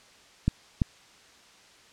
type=clicks; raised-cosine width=5 ms; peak=-10 dBFS; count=2; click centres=0.48 / 0.818 s; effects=white hiss -55 dBFS RMS until 1.92 s + low-pass 6000 Hz 12 dB/octave